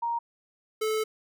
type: tone pair in turn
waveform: sine / square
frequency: 936 / 434.8 Hz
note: A#5 / A4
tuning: +7 / -21 cents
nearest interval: octave + minor second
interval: 1328 cents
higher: first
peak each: -26 dBFS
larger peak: neither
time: 0.02-0.19 / 0.81-1.04 s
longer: second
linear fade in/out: 10 ms
effects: none